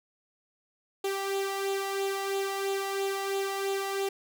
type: tone with flanger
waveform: sawtooth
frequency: 392 Hz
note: G4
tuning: in tune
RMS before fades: -31 dBFS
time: 1.04-4.09 s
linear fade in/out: 5 ms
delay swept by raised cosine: 0.27 to 1.06 ms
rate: 3 Hz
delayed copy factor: +0.55
effects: none